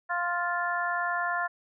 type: harmonic tone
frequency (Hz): 349.7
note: F4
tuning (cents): +2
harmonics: 2 / 3 / 4 / 5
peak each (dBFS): -32 / -32 / -32 / -32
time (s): 0.09-1.48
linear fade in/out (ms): 20
effects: none